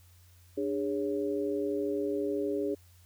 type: tone cluster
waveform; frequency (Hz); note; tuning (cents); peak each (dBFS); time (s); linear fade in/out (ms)
sine; 296.5 / 408.6 / 555; D4 / G#4 / C#5; +17 / -28 / +2; -33 / -31 / -37; 0.57-2.75; 10
effects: added 88 Hz sine -56 dBFS peak until 3.05 s + white hiss -64 dBFS RMS until 3.05 s